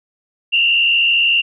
sine tone with frequency modulation, 2784 Hz, F7, 6 cents flat, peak -11 dBFS, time 0.52-1.42 s, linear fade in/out 20 ms, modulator 72.9 Hz, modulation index 1.2, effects none

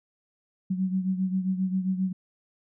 sine beating tone pair, 186.2 / 193.7 Hz, F#3 / G3, +11 / -20 cents, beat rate 7.5 Hz, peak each -25 / -31 dBFS, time 0.7-2.13 s, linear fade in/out 10 ms, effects none

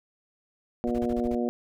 harmonic tone, 119.9 Hz, A#2, 49 cents sharp, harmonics 2 / 3 / 4 / 5 / 6, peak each -27 / -31 / -33 / -35 / -37 dBFS, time 0.84-1.49 s, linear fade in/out 0 ms
brown noise bursts, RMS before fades -37 dBFS, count 7, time 0.87-1.351 s, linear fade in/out 5 ms, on 43 ms, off 30 ms
effects none

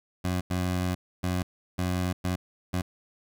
20% pulse tone bursts at uneven times, 90.7 Hz, F#2, 34 cents flat, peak -21 dBFS, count 6, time 0.24-0.41 / 0.5-0.95 / 1.23-1.43 / 1.78-2.13 / 2.24-2.36 / 2.73-2.82 s, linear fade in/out 10 ms, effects none

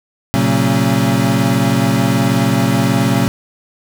square tone cluster, 116.5 / 135.2 / 185.2 / 227.1 / 273.6 Hz, A#2 / C#3 / F#3 / A#3 / C#4, -1 / -43 / +2 / -45 / -23 cents, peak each -19 dBFS, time 0.34-3.28 s, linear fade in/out 0 ms, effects none

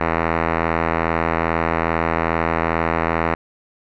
5% pulse tone with low-pass filter, 82.41 Hz, E2, in tune, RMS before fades -20 dBFS, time 0-3.35 s, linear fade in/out 10 ms, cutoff 1700 Hz, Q 6.4, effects none

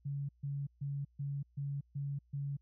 sine tone bursts, 140.8 Hz, C#3, 27 cents sharp, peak -35 dBFS, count 7, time 0.05-2.57 s, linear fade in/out 10 ms, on 240 ms, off 140 ms, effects added 60 Hz sine -66 dBFS peak until 2.61 s

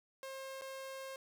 sawtooth tone with dropouts, 534 Hz, C5, 35 cents sharp, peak -40 dBFS, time 0.23-1.16 s, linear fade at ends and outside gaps 1 ms, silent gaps 0.612-0.619 s, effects none

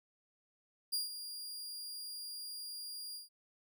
sawtooth tone with ADSR envelope, 4817 Hz, D8, 43 cents sharp, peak -29 dBFS, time 0.92-3.29 s, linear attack 17 ms, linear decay 150 ms, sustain -11 dB, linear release 140 ms, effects none

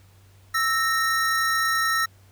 square tone pair together, 1318.5 / 1851.8 Hz, E6 / A#6, 0 / -12 cents, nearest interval tritone, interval 588 cents, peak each -24 / -24 dBFS, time 0.54-2.06 s, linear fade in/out 10 ms, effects added 96 Hz sine -51 dBFS peak until 2.31 s + pink hiss -59 dBFS RMS until 2.31 s

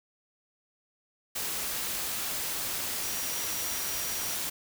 sine tone in noise, 5760 Hz, F#8, 47 cents flat, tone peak -39 dBFS, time 3.03-4.35 s, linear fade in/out 10 ms, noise white, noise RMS -33 dBFS, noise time 1.35-4.5 s, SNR -9 dB, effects none

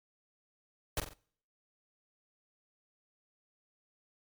pink noise with echo, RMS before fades -32 dBFS, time 0.97-1 s, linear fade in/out 2 ms, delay 45 ms, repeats 3, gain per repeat -7 dB, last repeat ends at 1.135 s, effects noise-tail reverb RT60 0.6 s tail -25 dB re dry + MP3 96 kbps

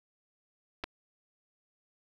clicks, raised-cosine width 0.3 ms, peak -20 dBFS, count 2, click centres 0.838 / 0.841 s, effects 9-bit

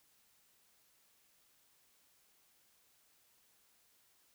silence, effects white hiss -71 dBFS RMS until 4.34 s

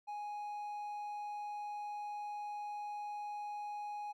triangle tone, 830.6 Hz, G#5, in tune, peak -38 dBFS, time 0.07-4.13 s, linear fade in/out 20 ms, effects none

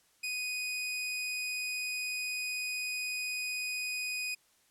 sawtooth tone, 2489 Hz, D#7, in tune, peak -30 dBFS, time 0.23-4.35 s, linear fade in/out 10 ms, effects white hiss -68 dBFS RMS until 4.7 s + low-pass 12000 Hz 12 dB/octave

